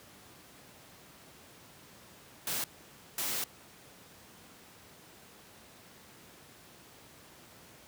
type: noise bursts at uneven times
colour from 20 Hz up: white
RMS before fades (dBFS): -34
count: 2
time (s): 2.47-2.64 / 3.18-3.44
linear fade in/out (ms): 2
effects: pink hiss -55 dBFS RMS until 7.87 s + high-pass 100 Hz 12 dB/octave